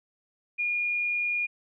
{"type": "tone", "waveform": "sine", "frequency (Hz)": 2430, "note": "D#7", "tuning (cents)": -42, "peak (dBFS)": -25, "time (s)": [0.58, 1.47], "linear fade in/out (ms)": 20, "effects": []}